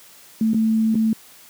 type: tone with dropouts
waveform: sine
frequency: 221.4 Hz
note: A3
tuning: 11 cents sharp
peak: -15 dBFS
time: 0.41-1.13 s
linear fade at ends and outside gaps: 2 ms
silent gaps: 0.534-0.544 / 0.945-0.953 s
effects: white hiss -47 dBFS RMS until 1.49 s + high-pass 100 Hz 12 dB/octave